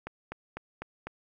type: click train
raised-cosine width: 0.5 ms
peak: -22 dBFS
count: 5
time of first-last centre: 0.07-1.07 s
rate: 4 Hz
effects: none